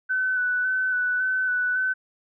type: tone with vibrato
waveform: sine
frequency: 1502 Hz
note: F#6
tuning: 26 cents sharp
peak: -21 dBFS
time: 0.09-1.94 s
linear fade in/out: 20 ms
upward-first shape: square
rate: 1.8 Hz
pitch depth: 18 cents each way
effects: none